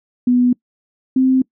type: tone pair in turn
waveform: sine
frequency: 246.9 / 260.5 Hz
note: B3 / C4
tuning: 0 / -7 cents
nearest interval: minor second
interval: 93 cents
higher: second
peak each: -10 dBFS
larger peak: neither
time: 0.27-0.53 / 1.16-1.42 s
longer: neither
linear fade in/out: 5 ms
effects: noise-tail reverb RT60 0.1 s tail -24 dB re dry